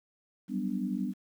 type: chord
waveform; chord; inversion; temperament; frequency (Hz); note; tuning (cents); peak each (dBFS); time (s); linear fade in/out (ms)
sine; G major seventh; third; equal; 185 / 196 / 246.9 / 293.7; F#3 / G3 / B3 / D4; 0 / 0 / 0 / 0; -39 / -33 / -34 / -37; 0.48-1.14; 50
effects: 10-bit